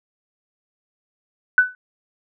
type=tone with exponential decay; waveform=sine; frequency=1497 Hz; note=F#6; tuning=20 cents sharp; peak=-6 dBFS; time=1.58-1.75 s; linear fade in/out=1 ms; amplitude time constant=36 ms; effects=none